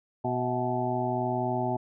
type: harmonic tone with a mistuned harmonic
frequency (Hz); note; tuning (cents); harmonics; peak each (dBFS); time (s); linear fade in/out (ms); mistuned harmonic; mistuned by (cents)
123.5; B2; 0; 1 / 2 / 3 / 5 / 6 / 7; -33 / -33 / -33 / -33 / -33 / -33; 0.24-1.77; 10; 5; +62
effects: none